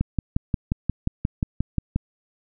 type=click train; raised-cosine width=5 ms; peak=-9 dBFS; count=12; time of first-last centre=0.01-1.96 s; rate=5.64 Hz; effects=none